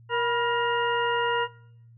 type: harmonic tone with a mistuned harmonic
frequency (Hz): 470.7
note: A#4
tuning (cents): +17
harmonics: 1 / 2 / 3 / 4 / 6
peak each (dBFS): -27 / -27 / -30 / -33 / -34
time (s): 0.09-1.48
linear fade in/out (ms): 50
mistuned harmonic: 2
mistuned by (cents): +58
effects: noise-tail reverb RT60 0.7 s tail -22 dB re dry + added 116 Hz sine -49 dBFS peak until 1.97 s